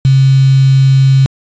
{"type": "tone with quantisation", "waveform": "sine", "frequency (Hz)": 134, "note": "C3", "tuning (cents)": 42, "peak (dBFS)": -4, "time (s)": [0.05, 1.26], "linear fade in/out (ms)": 0, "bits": 4, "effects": ["resampled to 16000 Hz"]}